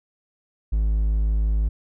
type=tone; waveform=triangle; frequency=53 Hz; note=G#1; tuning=36 cents sharp; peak=-16 dBFS; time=0.72-1.69 s; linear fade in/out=10 ms; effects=none